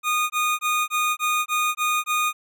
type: tone bursts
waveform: 25% pulse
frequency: 1230 Hz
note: D#6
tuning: 20 cents flat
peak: -16 dBFS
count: 8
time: 0.03-2.33 s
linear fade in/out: 50 ms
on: 270 ms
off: 20 ms
effects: none